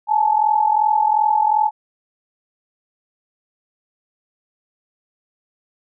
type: tone pair together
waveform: sine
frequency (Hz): 848 / 890.7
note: G#5 / A5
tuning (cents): +36 / +21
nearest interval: minor second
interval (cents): 85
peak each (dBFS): -15 / -18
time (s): 0.07-1.71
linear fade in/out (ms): 50
effects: none